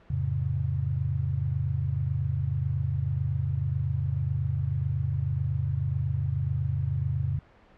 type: chord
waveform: sine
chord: F augmented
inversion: none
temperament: just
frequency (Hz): 87.31 / 109.13 / 136.42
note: F2 / A2 / C#3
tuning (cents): 0 / -14 / -27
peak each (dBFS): -30 / -31 / -28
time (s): 0.1-7.39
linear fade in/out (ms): 5
effects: pink hiss -56 dBFS RMS until 7.77 s + low-pass 2000 Hz 12 dB/octave